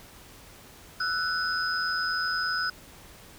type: tone cluster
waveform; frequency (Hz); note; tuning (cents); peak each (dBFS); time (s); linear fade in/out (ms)
sine; 1319 / 1487 / 5030; E6 / F#6 / D#8; +1 / +8 / +18; -33 / -28 / -31; 1-2.7; 5
effects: pink hiss -50 dBFS RMS until 3.38 s